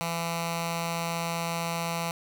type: tone with notch filter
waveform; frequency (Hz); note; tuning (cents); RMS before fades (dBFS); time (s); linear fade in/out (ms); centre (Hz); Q
10% pulse; 167.8; E3; +31; -31; 0.01-2.11; 0; 360; 0.68
effects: 8-bit